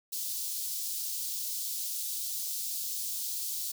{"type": "high-pass noise", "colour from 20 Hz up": "white", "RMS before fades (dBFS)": -35, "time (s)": [0.12, 3.72], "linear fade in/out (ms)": 10, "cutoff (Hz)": 4000, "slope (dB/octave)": 24, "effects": []}